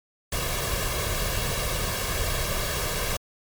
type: noise with comb filter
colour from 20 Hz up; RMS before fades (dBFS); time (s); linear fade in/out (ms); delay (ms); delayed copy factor
pink; -27; 0.32-3.17; 5; 1.8; +0.65
effects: MP3 96 kbps